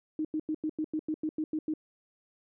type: tone bursts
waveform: sine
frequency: 310.5 Hz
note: D#4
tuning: 3 cents flat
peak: -28 dBFS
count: 11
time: 0.19-1.738 s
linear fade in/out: 2 ms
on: 58 ms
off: 91 ms
effects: none